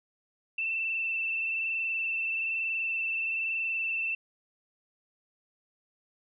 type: tone with frequency modulation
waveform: sine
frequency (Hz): 2667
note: E7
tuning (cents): +20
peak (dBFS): -28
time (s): 0.58-4.15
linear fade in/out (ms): 5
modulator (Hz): 21.1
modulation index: 2.1
effects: none